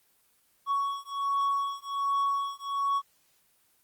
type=beating tone pair; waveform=triangle; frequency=1115 / 1116.3 Hz; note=C#6 / C#6; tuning=+10 / +12 cents; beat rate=1.3 Hz; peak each=-28 dBFS; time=0.66-3.02 s; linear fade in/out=50 ms; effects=white hiss -67 dBFS RMS until 3.83 s + Opus 24 kbps